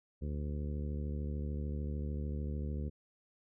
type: harmonic tone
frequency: 73.42 Hz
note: D2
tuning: in tune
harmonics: 1 / 2 / 3 / 4 / 5 / 6 / 7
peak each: -36 / -42 / -44 / -51 / -51 / -52 / -54 dBFS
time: 0.21-2.9 s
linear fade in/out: 20 ms
effects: none